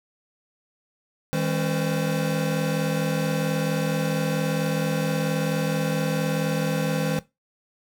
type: tone cluster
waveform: square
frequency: 158.7 / 203.1 / 270.6 / 515 Hz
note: D#3 / G#3 / C#4 / C5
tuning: +35 / -38 / -42 / -28 cents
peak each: -26 / -31 / -32 / -30 dBFS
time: 1.33-7.19 s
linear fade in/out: 0 ms
effects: noise-tail reverb RT60 0.2 s tail -17 dB re dry